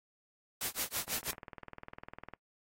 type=noise with tremolo; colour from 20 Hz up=white; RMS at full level=-34 dBFS; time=0.61-1.31 s; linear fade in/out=2 ms; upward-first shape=sine; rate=6.1 Hz; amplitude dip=100%
type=click train; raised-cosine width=0.5 ms; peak=-29 dBFS; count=26; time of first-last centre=1.08-2.336 s; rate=19.9 Hz
effects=noise-tail reverb RT60 0.1 s tail -22 dB re dry + AAC 48 kbps